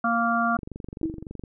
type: harmonic tone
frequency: 232.5 Hz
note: A#3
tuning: 4 cents flat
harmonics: 1 / 3 / 5 / 6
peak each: -26 / -26 / -26 / -26 dBFS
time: 0.04-0.57 s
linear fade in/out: 5 ms
type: click train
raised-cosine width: 3 ms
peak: -23 dBFS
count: 21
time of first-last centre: 0.59-1.437 s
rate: 23.6 Hz
type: tone with exponential decay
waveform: sine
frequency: 321.7 Hz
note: E4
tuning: 42 cents flat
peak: -20 dBFS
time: 1.03-1.27 s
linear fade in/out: 1 ms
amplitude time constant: 51 ms
effects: none